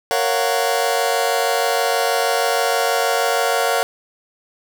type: chord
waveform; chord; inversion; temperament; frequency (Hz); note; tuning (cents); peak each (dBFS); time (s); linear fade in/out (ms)
sawtooth; Gb major seventh; first; just; 462.5 / 555 / 693.7 / 740; Bb4 / Db5 / F5 / Gb5; -14 / +2 / -12 / 0; -18; 0.11-3.83; 0
effects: none